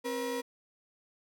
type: tone pair together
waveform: 35% pulse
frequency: 265.1 / 480 Hz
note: C4 / B4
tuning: +23 / -49 cents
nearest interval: minor seventh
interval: 1028 cents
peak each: -36 / -32 dBFS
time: 0.04-0.42 s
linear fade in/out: 20 ms
effects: none